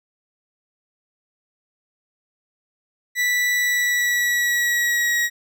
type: tone with pitch glide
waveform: 40% pulse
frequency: 1966 to 1903.4 Hz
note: B6 to A#6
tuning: -8 to +36 cents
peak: -17 dBFS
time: 3.15-5.3 s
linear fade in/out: 50 ms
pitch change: -56 cents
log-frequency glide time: 3.51-5.19 s
effects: none